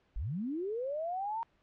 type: linear sweep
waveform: sine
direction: up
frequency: 36.69 to 932.3 Hz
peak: -33 dBFS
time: 0.16-1.43 s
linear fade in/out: 0 ms
effects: pink hiss -71 dBFS RMS until 1.62 s + low-pass 3000 Hz 12 dB/octave

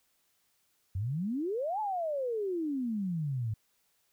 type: exponential two-way sweep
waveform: sine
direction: up then down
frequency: 88 to 880 to 104.2 Hz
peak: -30 dBFS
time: 0.95-3.54 s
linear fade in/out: 5 ms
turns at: 1.8 s
effects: white hiss -73 dBFS RMS until 4.12 s

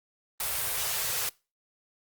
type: band-stop noise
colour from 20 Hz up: white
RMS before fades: -30 dBFS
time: 0.4-1.29 s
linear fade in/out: 2 ms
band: 170 to 390 Hz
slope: 48 dB/octave
effects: noise-tail reverb RT60 0.3 s tail -24 dB re dry + Opus 32 kbps

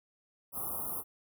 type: band-stop noise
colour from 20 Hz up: white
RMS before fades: -37 dBFS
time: 0.52-1.04 s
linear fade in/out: 50 ms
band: 1300 to 9700 Hz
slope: 96 dB/octave
effects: none

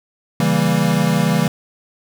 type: chord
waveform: square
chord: C# diminished seventh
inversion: none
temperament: equal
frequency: 138.59 / 164.81 / 196 / 233.1 Hz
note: C#3 / E3 / G3 / Bb3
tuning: 0 / 0 / 0 / 0 cents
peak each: -23 / -18 / -20 / -22 dBFS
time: 0.4-1.48 s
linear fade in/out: 2 ms
effects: none

